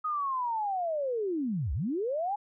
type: linear two-way sweep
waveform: sine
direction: down then up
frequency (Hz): 1262 to 58.27 to 843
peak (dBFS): -28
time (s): 0.04-2.36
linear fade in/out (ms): 10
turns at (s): 1.73
effects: none